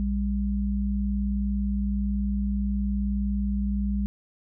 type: tone pair together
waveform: sine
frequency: 59.7 / 200.8 Hz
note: A#1 / G3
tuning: +42 / +42 cents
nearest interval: octave + major sixth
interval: 2100 cents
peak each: -26 / -26 dBFS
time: 0-4.06 s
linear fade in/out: 0 ms
effects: none